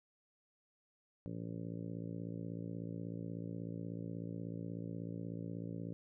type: harmonic tone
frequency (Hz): 56.4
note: A1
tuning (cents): +44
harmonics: 2 / 3 / 4 / 5 / 6 / 7 / 8 / 9 / 10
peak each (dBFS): -46 / -44 / -52 / -48 / -55 / -56 / -56 / -56 / -59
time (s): 1.26-5.93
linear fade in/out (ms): 0
effects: none